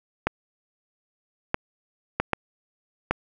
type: clicks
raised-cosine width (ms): 0.5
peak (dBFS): -6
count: 5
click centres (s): 0.27 / 1.544 / 2.2 / 2.333 / 3.11
effects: none